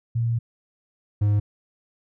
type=tone pair in turn; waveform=sine / triangle; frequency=116.54 / 103.47 Hz; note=A#2 / G#2; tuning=0 / -6 cents; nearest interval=major second; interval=206 cents; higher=first; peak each=-20 / -15 dBFS; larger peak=second; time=0.15-0.39 / 1.21-1.4 s; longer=first; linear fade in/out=10 ms; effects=none